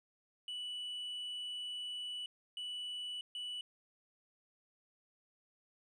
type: tone bursts at uneven times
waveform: sine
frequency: 2960 Hz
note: F#7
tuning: in tune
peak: -37 dBFS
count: 3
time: 0.48-2.26 / 2.57-3.21 / 3.35-3.61 s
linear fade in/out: 2 ms
effects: tanh soft clip ceiling -39 dBFS